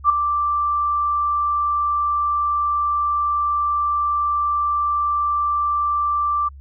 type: tone with ADSR envelope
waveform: sine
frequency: 1174.7 Hz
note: D6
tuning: in tune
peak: -8 dBFS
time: 0.04-6.49 s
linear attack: 57 ms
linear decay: 5 ms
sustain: -9 dB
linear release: 14 ms
effects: added 69 Hz sine -37 dBFS peak until 6.6 s